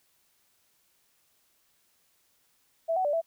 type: tone with pitch steps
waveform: sine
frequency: 659 / 748 / 585 / 661 Hz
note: E5 / F#5 / D5 / E5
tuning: -1 / +19 / -7 / +5 cents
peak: -24 dBFS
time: 2.88-3.216 s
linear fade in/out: 20 ms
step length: 84 ms
effects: white hiss -69 dBFS RMS until 3.26 s